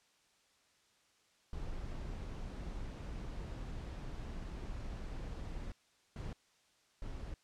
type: noise bursts at uneven times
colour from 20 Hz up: brown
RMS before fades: -43 dBFS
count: 3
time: 1.53-5.72 / 6.16-6.33 / 7.02-7.34 s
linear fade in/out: 2 ms
effects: white hiss -71 dBFS RMS until 7.43 s + low-pass 7000 Hz 12 dB/octave